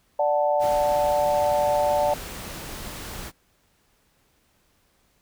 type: chord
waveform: sine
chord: D major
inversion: none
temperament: equal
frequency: 587.3 / 740 / 880 Hz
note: D5 / F#5 / A5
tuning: 0 / 0 / 0 cents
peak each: -21 / -25 / -25 dBFS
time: 0.19-2.14 s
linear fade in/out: 5 ms
type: noise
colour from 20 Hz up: pink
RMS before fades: -36 dBFS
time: 0.59-3.32 s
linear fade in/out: 50 ms
effects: pink hiss -65 dBFS RMS until 5.21 s